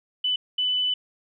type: tone bursts at uneven times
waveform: sine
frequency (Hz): 2996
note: F#7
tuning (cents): +21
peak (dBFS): -21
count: 2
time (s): 0.24-0.36 / 0.58-0.94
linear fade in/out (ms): 5
effects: none